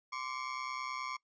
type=ring-modulated tone; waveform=30% pulse; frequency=1100 Hz; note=C#6; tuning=14 cents flat; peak=-32 dBFS; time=0.12-1.17 s; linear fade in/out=10 ms; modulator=64.8 Hz; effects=noise-tail reverb RT60 0.1 s tail -22 dB re dry + resampled to 16000 Hz